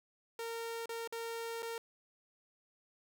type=tone with dropouts; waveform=sawtooth; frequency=460 Hz; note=A#4; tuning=23 cents flat; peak=-35 dBFS; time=0.39-1.78 s; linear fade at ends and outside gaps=2 ms; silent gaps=0.858-0.892 / 1.075-1.124 / 1.623-1.628 s; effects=none